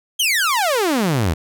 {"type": "exponential sweep", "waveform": "sawtooth", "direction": "down", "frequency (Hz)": [3285, 73.8], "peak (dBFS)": -12, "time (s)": [0.19, 1.34], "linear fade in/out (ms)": 10, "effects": []}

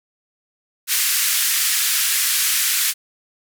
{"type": "band-pass noise", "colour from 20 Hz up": "white", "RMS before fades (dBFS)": -19, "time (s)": [0.87, 2.94], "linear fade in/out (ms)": 50, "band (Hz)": [1500, 15000], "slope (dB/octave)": 24, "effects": []}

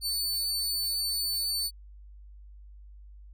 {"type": "tone", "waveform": "sawtooth", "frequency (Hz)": 4502, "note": "C#8", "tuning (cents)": 26, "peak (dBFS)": -25, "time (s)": [0.01, 1.71], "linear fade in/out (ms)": 50, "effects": ["added 50 Hz sine -46 dBFS peak until 3.33 s"]}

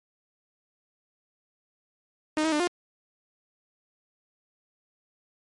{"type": "tone with pitch steps", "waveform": "sawtooth", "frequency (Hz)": [308.2, 319.1, 299.2, 353.1], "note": ["D#4", "D#4", "D4", "F4"], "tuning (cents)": [-16, 44, 32, 19], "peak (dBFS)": -19, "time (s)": [2.37, 2.674], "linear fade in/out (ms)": 2, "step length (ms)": 76, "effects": ["low-pass 10000 Hz 12 dB/octave", "MP3 48 kbps"]}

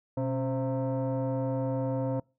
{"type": "tone with frequency modulation", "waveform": "sine", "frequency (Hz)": 125.9, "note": "B2", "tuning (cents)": 34, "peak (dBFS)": -26, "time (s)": [0.17, 2.2], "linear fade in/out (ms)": 5, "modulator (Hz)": 398, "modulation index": 1.3, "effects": ["noise-tail reverb RT60 0.3 s tail -26 dB re dry", "tanh soft clip ceiling -22 dBFS"]}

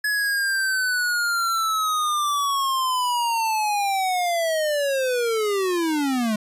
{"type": "linear sweep", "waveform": "square", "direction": "down", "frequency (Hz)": [1700, 207.7], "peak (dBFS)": -21, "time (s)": [0.04, 6.36], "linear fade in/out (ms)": 5, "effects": ["resampled to 32000 Hz"]}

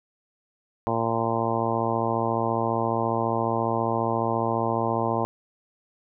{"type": "harmonic tone", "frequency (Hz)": 114.6, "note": "A#2", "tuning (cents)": -29, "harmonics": [1, 2, 3, 4, 5, 6, 7, 8, 9], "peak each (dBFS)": [-31, -31, -31, -31, -31, -31, -31, -31, -31], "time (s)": [0.87, 5.25], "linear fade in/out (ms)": 0, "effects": []}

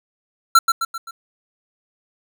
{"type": "tone with echo", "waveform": "square", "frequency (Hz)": 1354, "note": "E6", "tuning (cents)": 46, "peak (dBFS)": -8, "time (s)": [0.55, 0.59], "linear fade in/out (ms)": 5, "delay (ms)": 130, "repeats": 4, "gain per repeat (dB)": -6, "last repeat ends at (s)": 1.11, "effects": []}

